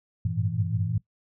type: tone cluster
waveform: sine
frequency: 95.8 / 101.2 / 109.6 / 115.5 / 163.5 Hz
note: G2 / G#2 / A2 / A#2 / E3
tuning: -39 / -44 / -6 / -16 / -14 cents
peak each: -31 dBFS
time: 0.25-0.98 s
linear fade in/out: 5 ms
effects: noise-tail reverb RT60 0.1 s tail -18 dB re dry